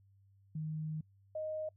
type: tone pair in turn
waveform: sine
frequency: 155.56 / 622.2 Hz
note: D#3 / D#5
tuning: 0 / 0 cents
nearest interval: 2 octaves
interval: 2400 cents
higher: second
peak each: -36 / -36 dBFS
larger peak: neither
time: 0.55-1.01 / 1.35-1.69 s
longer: first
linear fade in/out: 5 ms
effects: noise-tail reverb RT60 0.1 s tail -26 dB re dry + added 98 Hz sine -63 dBFS peak until 1.76 s